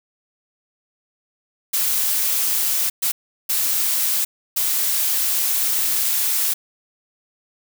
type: noise bursts at uneven times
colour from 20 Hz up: blue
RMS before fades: -20 dBFS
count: 4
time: 1.73-2.9 / 3.02-3.12 / 3.49-4.25 / 4.56-6.54 s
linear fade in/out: 10 ms
effects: none